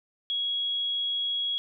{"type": "tone", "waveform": "sine", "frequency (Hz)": 3322, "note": "G#7", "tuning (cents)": 0, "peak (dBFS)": -26, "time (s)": [0.3, 1.58], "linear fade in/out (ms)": 0, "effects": []}